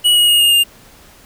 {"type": "tone with pitch steps", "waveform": "square", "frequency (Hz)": [2922, 2893, 2865, 2837, 2809], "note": ["F#7", "F#7", "F7", "F7", "F7"], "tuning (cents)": [-22, -40, 44, 27, 9], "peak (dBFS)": -9, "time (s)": [0.04, 0.64], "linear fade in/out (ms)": 20, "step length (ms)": 120, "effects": ["pink hiss -44 dBFS RMS until 1.25 s"]}